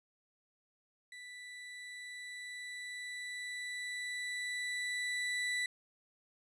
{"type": "tone with level ramp", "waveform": "35% pulse", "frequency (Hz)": 1975.5, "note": "B6", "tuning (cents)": 0, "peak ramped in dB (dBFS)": [-46, -31], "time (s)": [1.12, 5.66], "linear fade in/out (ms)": 2, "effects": ["resampled to 22050 Hz"]}